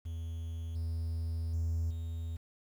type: tone with level steps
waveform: triangle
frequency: 82.41 Hz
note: E2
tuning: in tune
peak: -34 / -30 / -27 / -33 dBFS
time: 0.05-2.37 s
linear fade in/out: 10 ms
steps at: 0.75 / 1.53 / 1.9 s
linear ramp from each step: 10 ms
effects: tanh soft clip ceiling -24 dBFS + 10-bit